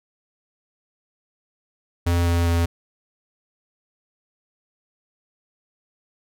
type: tone with pitch steps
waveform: square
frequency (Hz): 86.2 / 85.51 / 84.82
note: F2 / F2 / E2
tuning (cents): -22 / -36 / +50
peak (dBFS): -18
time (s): 2.06-2.66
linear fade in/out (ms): 10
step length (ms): 200
effects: none